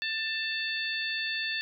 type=harmonic tone; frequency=888 Hz; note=A5; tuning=16 cents sharp; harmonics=2 / 3 / 4 / 5; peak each=-33 / -35 / -36 / -37 dBFS; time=0.02-1.61 s; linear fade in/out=0 ms; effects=none